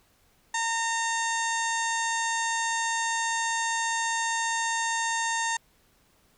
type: harmonic tone with a mistuned harmonic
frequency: 915 Hz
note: A#5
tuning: 32 cents flat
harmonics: 1 / 2 / 3 / 4 / 5 / 6 / 7 / 8 / 9 / 10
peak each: -29 / -30 / -40 / -38 / -43 / -46 / -35 / -36 / -49 / -43 dBFS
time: 0.54-5.57 s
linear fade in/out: 5 ms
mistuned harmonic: 10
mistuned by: -36 cents
effects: pink hiss -64 dBFS RMS until 6.37 s